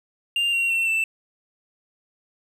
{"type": "tone with pitch steps", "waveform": "triangle", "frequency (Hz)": [2794, 2749, 2705, 2662], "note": ["F7", "F7", "E7", "E7"], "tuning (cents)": [0, -28, 44, 16], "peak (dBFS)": -18, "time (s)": [0.36, 1.04], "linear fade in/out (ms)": 2, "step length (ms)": 170, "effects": []}